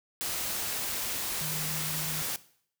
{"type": "tone in noise", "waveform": "sine", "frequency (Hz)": 154.9, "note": "D#3", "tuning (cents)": -7, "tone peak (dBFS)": -37, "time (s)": [1.41, 2.22], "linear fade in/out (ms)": 0, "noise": "white", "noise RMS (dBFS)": -33, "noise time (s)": [0.21, 2.36], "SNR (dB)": -7, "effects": ["noise-tail reverb RT60 0.6 s tail -18 dB re dry"]}